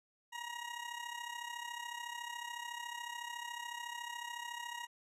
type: tone with amplitude modulation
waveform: 20% pulse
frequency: 950 Hz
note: A#5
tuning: 33 cents sharp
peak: -34 dBFS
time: 0.32-4.87 s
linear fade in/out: 20 ms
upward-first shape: sine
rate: 33.9 Hz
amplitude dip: 70%
effects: low-pass 11000 Hz 12 dB/octave